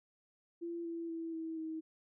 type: tone with pitch steps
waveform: sine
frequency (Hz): 340 / 334.5 / 329.2 / 323.9 / 318.7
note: F4 / E4 / E4 / E4 / D#4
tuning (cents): -46 / +25 / -2 / -30 / +42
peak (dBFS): -38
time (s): 0.61-1.81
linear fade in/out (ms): 20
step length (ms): 240
effects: none